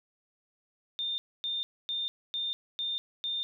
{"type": "tone bursts", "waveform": "sine", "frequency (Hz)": 3617, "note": "A7", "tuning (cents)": 47, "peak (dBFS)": -30, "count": 6, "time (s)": [0.99, 3.43], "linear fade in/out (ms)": 0, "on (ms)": 190, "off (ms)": 260, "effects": []}